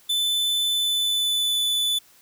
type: tone with pitch glide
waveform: 45% pulse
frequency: 3513 to 3485 Hz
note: A7 to A7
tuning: -3 to -17 cents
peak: -20 dBFS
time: 0.09-1.99 s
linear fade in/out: 10 ms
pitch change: -14 cents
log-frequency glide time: 0.67-1.6 s
effects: white hiss -55 dBFS RMS until 2.21 s